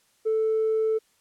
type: tone with tanh clipping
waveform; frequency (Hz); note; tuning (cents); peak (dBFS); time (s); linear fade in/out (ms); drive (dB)
triangle; 440; A4; 0; -21; 0.25-0.99; 20; 5
effects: white hiss -65 dBFS RMS until 1.2 s + low-pass 11000 Hz 12 dB/octave